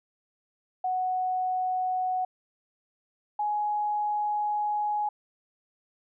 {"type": "tone pair in turn", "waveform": "sine", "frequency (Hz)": [740, 836.6], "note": ["F#5", "G#5"], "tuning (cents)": [0, 12], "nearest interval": "major second", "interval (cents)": 212, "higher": "second", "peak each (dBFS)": -25, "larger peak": "neither", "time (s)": [[0.84, 2.25], [3.39, 5.09]], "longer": "second", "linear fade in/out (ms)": 5, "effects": []}